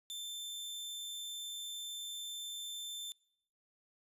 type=tone; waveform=sawtooth; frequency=3551 Hz; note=A7; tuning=15 cents sharp; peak=-38 dBFS; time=0.1-3.12 s; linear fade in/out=0 ms; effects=noise-tail reverb RT60 0.8 s tail -25 dB re dry + resampled to 32000 Hz

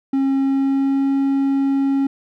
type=tone with pitch glide; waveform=triangle; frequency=270.9 to 274 Hz; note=C#4 to C#4; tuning=-40 to -20 cents; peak=-13 dBFS; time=0.13-2.07 s; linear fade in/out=5 ms; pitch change=+20 cents; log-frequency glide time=0.38-1.14 s; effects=none

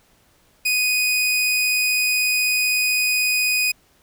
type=tone; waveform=sawtooth; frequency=2489 Hz; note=D#7; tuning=in tune; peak=-14 dBFS; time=0.65-3.72 s; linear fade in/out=10 ms; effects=pink hiss -58 dBFS RMS until 4.02 s

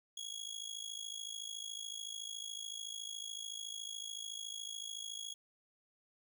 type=tone with amplitude modulation; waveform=25% pulse; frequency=3322 Hz; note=G#7; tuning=in tune; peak=-35 dBFS; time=0.17-5.34 s; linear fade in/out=5 ms; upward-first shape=sine; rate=53.8 Hz; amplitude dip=85%; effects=none

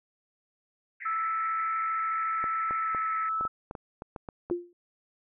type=band-pass noise; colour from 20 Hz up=white; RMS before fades=-41 dBFS; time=1-3.29 s; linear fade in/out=5 ms; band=1700 to 2200 Hz; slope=96 dB/octave
type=tone with pitch glide; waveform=sine; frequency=1318.5 to 1308.6 Hz; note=E6 to E6; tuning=0 to -13 cents; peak=-27 dBFS; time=1.05-3.48 s; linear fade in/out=10 ms; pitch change=-13 cents; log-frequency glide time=2.78-2.96 s
type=clicks; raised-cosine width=1 ms; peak=-24 dBFS; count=11; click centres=2.441 / 2.709 / 2.948 / 3.41 / 3.452 / 3.711 / 3.752 / 4.021 / 4.162 / 4.288 / 4.5 s
type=tone with exponential decay; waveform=sine; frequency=349.6 Hz; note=F4; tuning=2 cents sharp; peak=-22 dBFS; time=4.51-4.73 s; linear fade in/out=2 ms; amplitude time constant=47 ms
effects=none

